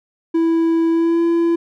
triangle tone with pitch glide, 329.6 to 336.9 Hz, E4 to E4, 0 to +38 cents, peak -11 dBFS, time 0.34-1.56 s, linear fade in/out 10 ms, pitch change +38 cents, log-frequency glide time 0.9-1.22 s, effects none

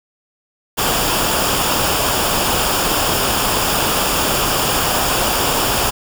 pink noise with comb filter, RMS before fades -17 dBFS, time 0.77-5.91 s, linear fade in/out 20 ms, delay 0.49 ms, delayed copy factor -0.55, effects none

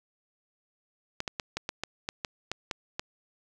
clicks, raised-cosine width 0.2 ms, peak -14 dBFS, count 11, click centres 1.204 / 1.278 / 1.398 / 1.57 / 1.691 / 1.836 / 2.089 / 2.248 / 2.516 / 2.712 / 2.995 s, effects none

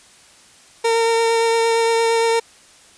30% pulse tone with vibrato, 457.8 Hz, A#4, 31 cents flat, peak -12 dBFS, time 0.84-2.4 s, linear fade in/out 10 ms, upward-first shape triangle, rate 8.7 Hz, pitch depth 15 cents each way, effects white hiss -48 dBFS RMS until 2.97 s + resampled to 22050 Hz

